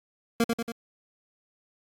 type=tone with echo; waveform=25% pulse; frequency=231.9 Hz; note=A#3; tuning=9 cents flat; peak=-16 dBFS; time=0.4-0.44 s; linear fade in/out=2 ms; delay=93 ms; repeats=3; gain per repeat=-4 dB; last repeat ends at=0.719 s; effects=AAC 48 kbps